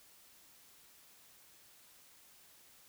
silence, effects white hiss -62 dBFS RMS until 2.88 s

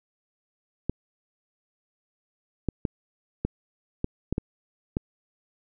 clicks, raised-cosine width 3 ms, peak -12 dBFS, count 8, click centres 0.896 / 2.687 / 2.852 / 3.45 / 4.044 / 4.326 / 4.381 / 4.969 s, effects none

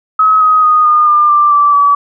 sine tone with pitch steps, 1278 / 1258.2 / 1238.8 / 1219.6 / 1200.7 / 1182.1 / 1163.8 / 1145.8 Hz, D#6 / D#6 / D#6 / D#6 / D6 / D6 / D6 / D6, +46 / +19 / -8 / -35 / +38 / +11 / -16 / -43 cents, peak -5 dBFS, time 0.19-1.95 s, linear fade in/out 5 ms, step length 220 ms, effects none

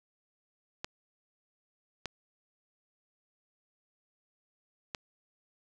clicks, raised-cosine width 0.2 ms, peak -18 dBFS, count 3, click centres 0.845 / 2.057 / 4.948 s, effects none

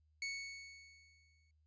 sawtooth tone with exponential decay, 2217 Hz, C#7, in tune, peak -34 dBFS, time 0.22-1.51 s, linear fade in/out 2 ms, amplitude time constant 280 ms, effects added 77 Hz sine -70 dBFS peak until 1.66 s + resampled to 16000 Hz

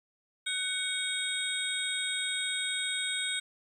sine tone cluster, 1503 / 2229 / 3282 / 3732 / 8150 Hz, F#6 / C#7 / G#7 / A#7 / C9, +27 / +9 / -21 / +1 / -47 cents, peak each -38 / -37 / -39 / -33 / -38 dBFS, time 0.46-3.4 s, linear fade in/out 10 ms, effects 10-bit

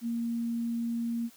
sine tone, 233.1 Hz, A#3, in tune, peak -28 dBFS, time 0.01-1.3 s, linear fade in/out 50 ms, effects white hiss -57 dBFS RMS until 1.36 s + high-pass 150 Hz 12 dB/octave

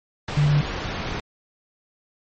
sine tone in noise, 146.83 Hz, D3, in tune, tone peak -15 dBFS, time 0.37-0.61 s, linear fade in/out 2 ms, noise pink, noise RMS -28 dBFS, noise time 0.28-1.2 s, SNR +10 dB, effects low-pass 4000 Hz 12 dB/octave + MP3 32 kbps

